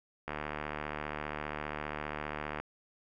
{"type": "click train", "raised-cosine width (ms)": 0.5, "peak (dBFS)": -21, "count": 175, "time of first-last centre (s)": [0.28, 2.6], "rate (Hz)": 75, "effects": []}